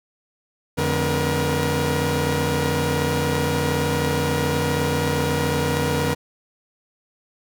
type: tone cluster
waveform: sawtooth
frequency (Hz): 87.6 / 146.9 / 210.9 / 254.9 / 476.7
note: F2 / D3 / G#3 / C4 / A#4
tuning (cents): +6 / +1 / +27 / -45 / +39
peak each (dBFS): -23 / -20 / -29 / -25 / -20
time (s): 0.77-6.15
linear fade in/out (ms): 20
effects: none